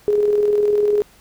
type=tone with tremolo; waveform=sine; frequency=415.3 Hz; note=G#4; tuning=in tune; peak=-12 dBFS; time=0.08-1.02 s; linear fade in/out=0 ms; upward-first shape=square; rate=20 Hz; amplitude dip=35%; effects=pink hiss -51 dBFS RMS until 1.2 s